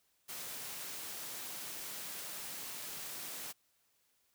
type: high-pass noise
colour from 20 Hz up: white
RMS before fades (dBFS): -44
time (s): 0.28-3.53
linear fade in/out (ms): 20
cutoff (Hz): 110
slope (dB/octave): 24
effects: white hiss -75 dBFS RMS until 4.34 s